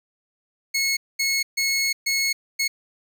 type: tone bursts at uneven times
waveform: 20% pulse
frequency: 2184 Hz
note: C#7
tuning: 26 cents flat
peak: -15 dBFS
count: 5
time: 0.74-0.97 / 1.19-1.43 / 1.57-1.93 / 2.06-2.33 / 2.59-2.68 s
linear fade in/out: 10 ms
effects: none